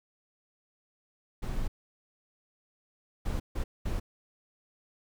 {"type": "noise bursts at uneven times", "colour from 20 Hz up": "brown", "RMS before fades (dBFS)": -31, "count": 4, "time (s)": [[1.42, 1.68], [3.25, 3.4], [3.55, 3.64], [3.85, 4]], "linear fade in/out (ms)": 10, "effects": []}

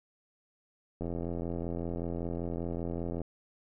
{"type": "click train", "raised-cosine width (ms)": 2, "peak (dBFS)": -23, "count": 189, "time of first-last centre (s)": [1.01, 3.217], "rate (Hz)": 85.2, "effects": []}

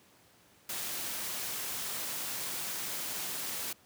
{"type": "noise", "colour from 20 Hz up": "white", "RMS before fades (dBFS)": -37, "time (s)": [0.69, 3.73], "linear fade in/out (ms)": 5, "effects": ["pink hiss -62 dBFS RMS until 3.85 s", "high-pass 100 Hz 12 dB/octave"]}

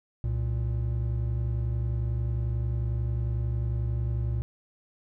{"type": "tone pair together", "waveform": "triangle", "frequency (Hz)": [65.41, 116.55], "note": ["C2", "A#2"], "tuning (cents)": [0, 0], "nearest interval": "minor seventh", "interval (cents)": 1000, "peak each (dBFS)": [-27, -26], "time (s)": [0.24, 4.42], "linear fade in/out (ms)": 0, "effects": []}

